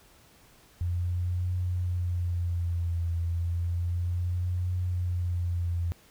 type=tone with vibrato; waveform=sine; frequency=87.31 Hz; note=F2; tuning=in tune; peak=-26 dBFS; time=0.81-5.92 s; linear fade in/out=0 ms; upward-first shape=triangle; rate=0.32 Hz; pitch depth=60 cents each way; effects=pink hiss -58 dBFS RMS until 6.1 s